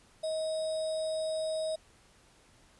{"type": "tone with sample-and-hold", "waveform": "sine", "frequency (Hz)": 633, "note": "D#5", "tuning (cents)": 30, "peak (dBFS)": -30, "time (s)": [0.23, 1.76], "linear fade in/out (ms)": 10, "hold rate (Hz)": 4410, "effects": ["pink hiss -62 dBFS RMS until 2.79 s", "resampled to 24000 Hz"]}